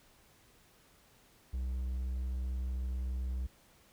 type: tone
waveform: triangle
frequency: 63.4 Hz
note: B1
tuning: 46 cents sharp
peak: -31 dBFS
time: 1.53-3.47 s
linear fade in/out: 10 ms
effects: pink hiss -64 dBFS RMS until 3.92 s